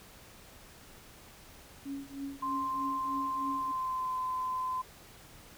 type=tone with tremolo; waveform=sine; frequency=277.2 Hz; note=C#4; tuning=in tune; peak=-34 dBFS; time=1.85-3.72 s; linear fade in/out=10 ms; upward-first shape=triangle; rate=3.2 Hz; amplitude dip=95%
type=tone with pitch glide; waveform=sine; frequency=1046.5 to 1024.4 Hz; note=C6 to C6; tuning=0 to -37 cents; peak=-31 dBFS; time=2.42-4.82 s; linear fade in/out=10 ms; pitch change=-37 cents; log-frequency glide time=3.51-4.19 s
effects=pink hiss -54 dBFS RMS until 5.57 s